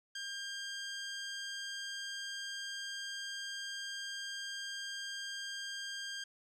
15% pulse tone, 1600 Hz, G6, 35 cents sharp, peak -33 dBFS, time 0.15-6.24 s, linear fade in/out 5 ms, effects low-pass 8000 Hz 12 dB/octave

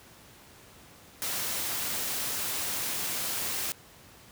white noise, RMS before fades -32 dBFS, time 1.22-3.72 s, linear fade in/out 0 ms, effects pink hiss -53 dBFS RMS until 4.31 s + high-pass 60 Hz 12 dB/octave

